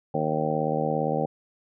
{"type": "harmonic tone", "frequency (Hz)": 77.5, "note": "D#2", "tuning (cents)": -6, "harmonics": [2, 3, 4, 5, 6, 7, 8, 9, 10], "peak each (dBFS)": [-30, -32, -34, -38, -30, -29, -36, -38, -30], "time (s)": [0.14, 1.26], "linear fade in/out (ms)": 5, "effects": []}